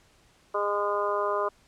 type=harmonic tone; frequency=204.5 Hz; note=G#3; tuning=26 cents flat; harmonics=2 / 3 / 4 / 5 / 6 / 7; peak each=-30 / -30 / -40 / -30 / -31 / -41 dBFS; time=0.54-1.49 s; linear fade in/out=10 ms; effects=pink hiss -61 dBFS RMS until 1.67 s + low-pass 9000 Hz 12 dB/octave